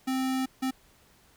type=tone bursts at uneven times; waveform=square; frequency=261.6 Hz; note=C4; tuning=in tune; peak=-27 dBFS; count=2; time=0.07-0.46 / 0.62-0.71 s; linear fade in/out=10 ms; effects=pink hiss -61 dBFS RMS until 1.36 s